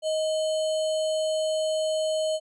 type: tone with sample-and-hold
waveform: sine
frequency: 627 Hz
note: D#5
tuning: 13 cents sharp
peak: -23 dBFS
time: 0.02-2.4 s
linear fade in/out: 50 ms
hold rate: 3675 Hz
effects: resampled to 24000 Hz